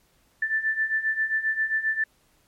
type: beating tone pair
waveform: sine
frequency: 1760 / 1767.5 Hz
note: A6 / A6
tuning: 0 / +7 cents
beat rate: 7.5 Hz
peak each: -28 / -24 dBFS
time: 0.42-2.04 s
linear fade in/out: 5 ms
effects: pink hiss -64 dBFS RMS until 2.47 s + MP3 64 kbps